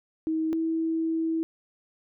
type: tone pair in turn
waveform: sine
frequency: 318.5 / 324.8 Hz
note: D#4 / E4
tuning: +41 / -26 cents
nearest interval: unison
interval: 33 cents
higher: second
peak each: -24 dBFS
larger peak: neither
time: 0.27-0.53 / 0.53-1.43 s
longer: second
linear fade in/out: 0 ms
effects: none